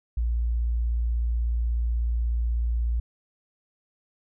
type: tone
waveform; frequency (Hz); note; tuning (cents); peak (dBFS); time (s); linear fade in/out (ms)
sine; 58.2; A#1; -2; -22; 0.17-3; 5
effects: none